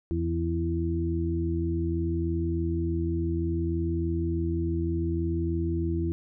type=harmonic tone with a mistuned harmonic; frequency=83.4 Hz; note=E2; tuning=21 cents sharp; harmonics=1 / 2 / 3 / 4; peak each=-28 / -33 / -39 / -29 dBFS; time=0.11-6.12 s; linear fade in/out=0 ms; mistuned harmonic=3; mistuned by=+19 cents; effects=none